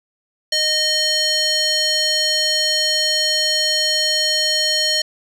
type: tone with band-pass filter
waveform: square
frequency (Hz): 617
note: D#5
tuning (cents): -15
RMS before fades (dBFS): -18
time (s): 0.52-5.02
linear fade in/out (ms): 5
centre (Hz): 4500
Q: 2.4
effects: none